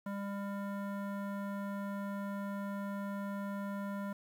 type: tone with low-pass filter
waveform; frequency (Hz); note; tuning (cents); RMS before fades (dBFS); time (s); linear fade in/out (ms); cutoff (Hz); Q
square; 200; G3; +35; -39; 0.06-4.13; 5; 1300; 1.9
effects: 10-bit